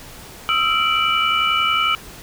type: tone cluster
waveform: sine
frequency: 1278 / 1349 / 2332 / 2953 Hz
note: D#6 / E6 / D7 / F#7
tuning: +46 / +40 / -13 / -4 cents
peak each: -21 dBFS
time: 0.49-1.95 s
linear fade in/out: 0 ms
effects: pink hiss -39 dBFS RMS until 2.22 s